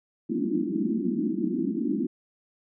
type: band-pass noise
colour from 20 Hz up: white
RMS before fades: -27 dBFS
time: 0.29-2.07 s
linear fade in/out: 10 ms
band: 180 to 350 Hz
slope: 96 dB/octave
effects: none